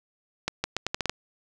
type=accelerating click train; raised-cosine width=0.2 ms; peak=-9 dBFS; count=8; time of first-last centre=0.48-1.096 s; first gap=160 ms; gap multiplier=0.79; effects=none